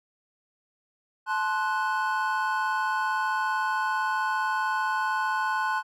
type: chord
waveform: triangle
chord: F# diminished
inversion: first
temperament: equal with one note detuned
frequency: 868.9 / 1046.5 / 1480 Hz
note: A5 / C6 / F#6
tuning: -22 / 0 / 0 cents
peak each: -27 dBFS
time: 1.26-5.83 s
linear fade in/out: 50 ms
effects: none